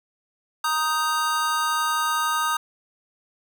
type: chord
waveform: square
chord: Eb major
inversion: second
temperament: just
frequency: 933.4 / 1244.5 / 1555.6 Hz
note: Bb5 / Eb6 / G6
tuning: +2 / 0 / -14 cents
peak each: -28 / -24 / -30 dBFS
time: 0.64-2.57 s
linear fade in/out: 5 ms
effects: none